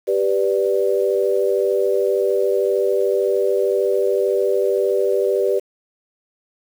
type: chord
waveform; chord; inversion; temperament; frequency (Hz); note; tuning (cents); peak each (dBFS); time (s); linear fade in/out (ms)
sine; G major; none; equal; 392 / 493.9 / 587.3; G4 / B4 / D5; 0 / 0 / 0; -18 / -20 / -22; 0.07-5.6; 20
effects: 7-bit